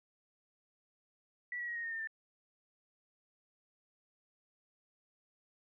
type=tone with pitch steps; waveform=sine; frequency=1953 / 1923.9 / 1895.2 / 1867 / 1839.1 / 1811.7 / 1784.7 Hz; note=B6 / B6 / A#6 / A#6 / A#6 / A#6 / A6; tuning=-20 / -46 / +28 / +2 / -24 / -50 / +24 cents; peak=-37 dBFS; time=1.52-2.073 s; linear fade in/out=2 ms; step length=79 ms; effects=none